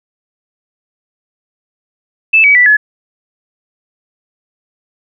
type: tone with pitch steps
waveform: sine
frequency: 2629 / 2275 / 1969.5 / 1704.7 Hz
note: E7 / C#7 / B6 / G#6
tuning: -5 / +44 / -5 / +45 cents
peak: -4 dBFS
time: 2.33-2.77 s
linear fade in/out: 10 ms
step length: 110 ms
effects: none